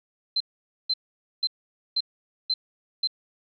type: tone bursts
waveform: sine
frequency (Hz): 4100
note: C8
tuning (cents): -36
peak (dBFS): -21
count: 6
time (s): 0.36-3.074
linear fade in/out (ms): 5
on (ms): 44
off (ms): 490
effects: none